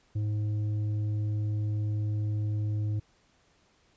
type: tone with tanh clipping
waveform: sine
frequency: 105.5 Hz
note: G#2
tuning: 28 cents sharp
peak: -28 dBFS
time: 0.15-3 s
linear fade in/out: 10 ms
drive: 6 dB
effects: pink hiss -66 dBFS RMS until 3.96 s + resampled to 16000 Hz